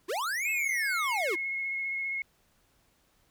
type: linear two-way sweep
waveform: square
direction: up then down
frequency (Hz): 302.1 to 2637 to 302.1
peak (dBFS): -30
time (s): 0.08-1.36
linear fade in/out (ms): 20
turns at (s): 0.5
type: tone with vibrato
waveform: sine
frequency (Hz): 2169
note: C#7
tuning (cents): -38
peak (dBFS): -30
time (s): 0.45-2.22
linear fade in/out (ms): 2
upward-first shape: sine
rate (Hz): 15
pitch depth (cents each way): 14
effects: pink hiss -68 dBFS RMS until 3.3 s